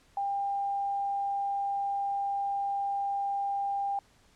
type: tone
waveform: sine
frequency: 798 Hz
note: G5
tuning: 31 cents sharp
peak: -28 dBFS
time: 0.17-3.99 s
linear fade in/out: 2 ms
effects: pink hiss -63 dBFS RMS until 4.35 s + low-pass 9000 Hz 12 dB/octave